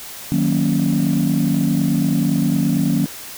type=chord; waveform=sine; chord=D# minor seventh; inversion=none; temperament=equal; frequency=155.56 / 185 / 233.1 / 277.2 Hz; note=D#3 / F#3 / A#3 / C#4; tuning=0 / 0 / 0 / 0 cents; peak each=-19 dBFS; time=0.32-3.06 s; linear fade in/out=0 ms; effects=tanh soft clip ceiling -9 dBFS + white hiss -34 dBFS RMS until 3.37 s